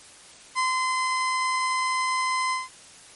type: tone with ADSR envelope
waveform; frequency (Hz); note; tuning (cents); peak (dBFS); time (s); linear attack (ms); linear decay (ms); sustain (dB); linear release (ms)
30% pulse; 1030; C6; -28; -18; 0.55-2.69; 37; 140; -2; 180
effects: white hiss -48 dBFS RMS until 3.15 s + MP3 48 kbps